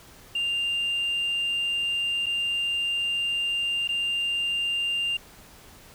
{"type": "tone with dropouts", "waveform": "sine", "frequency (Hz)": 2794, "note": "F7", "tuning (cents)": 0, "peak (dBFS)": -22, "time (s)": [0.35, 5.17], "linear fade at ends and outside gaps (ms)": 5, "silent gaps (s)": [[2.26, 2.265], [3.876, 3.889]], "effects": ["tanh soft clip ceiling -22 dBFS", "pink hiss -50 dBFS RMS until 5.94 s"]}